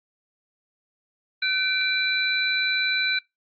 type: tone cluster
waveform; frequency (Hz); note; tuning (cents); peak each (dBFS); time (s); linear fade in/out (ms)
sine; 1522 / 2346 / 3980; F#6 / D7 / B7; +48 / -2 / +13; -26; 1.42-3.19; 5
effects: noise-tail reverb RT60 0.2 s tail -23 dB re dry + Opus 24 kbps